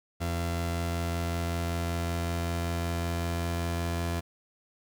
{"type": "tone pair together", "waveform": "sawtooth", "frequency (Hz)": [85.28, 341.1], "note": ["F2", "F4"], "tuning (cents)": [-41, -41], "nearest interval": "2 octaves", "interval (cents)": 2400, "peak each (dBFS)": [-25, -31], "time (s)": [0.2, 4.21], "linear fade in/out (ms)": 20, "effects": []}